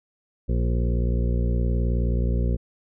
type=harmonic tone with a mistuned harmonic; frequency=59.1 Hz; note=A#1; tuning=24 cents sharp; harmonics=1 / 2 / 3 / 4 / 6 / 7 / 8 / 9; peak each=-21 / -27 / -31 / -33 / -37 / -38 / -39 / -40 dBFS; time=0.48-2.57 s; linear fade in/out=20 ms; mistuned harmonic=6; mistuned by=-17 cents; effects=none